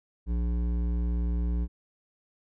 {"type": "tone with hard clipping", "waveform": "sine", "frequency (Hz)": 58.9, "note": "A#1", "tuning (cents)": 19, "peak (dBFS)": -27, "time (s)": [0.26, 1.68], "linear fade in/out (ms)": 50, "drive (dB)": 11, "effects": []}